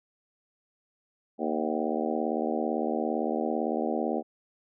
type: harmonic tone with a mistuned harmonic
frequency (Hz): 77.78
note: D#2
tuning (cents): 0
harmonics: 3 / 4 / 5 / 6 / 7 / 8 / 9 / 10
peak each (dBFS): -32 / -33 / -34 / -35 / -35 / -36 / -37 / -37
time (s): 1.38-4.23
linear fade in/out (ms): 50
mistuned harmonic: 9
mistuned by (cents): +47
effects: none